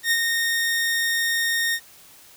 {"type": "tone with ADSR envelope", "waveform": "sawtooth", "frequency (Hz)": 1846, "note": "A#6", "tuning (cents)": -17, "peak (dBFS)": -13, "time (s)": [0.03, 1.8], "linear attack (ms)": 83, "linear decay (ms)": 51, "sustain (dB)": -4, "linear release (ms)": 64, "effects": ["white hiss -49 dBFS RMS until 2.36 s"]}